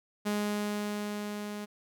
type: tone with level ramp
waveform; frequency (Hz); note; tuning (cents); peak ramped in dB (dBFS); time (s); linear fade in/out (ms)
sawtooth; 207.7; G#3; 0; -24 to -33; 0.25-1.66; 20
effects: none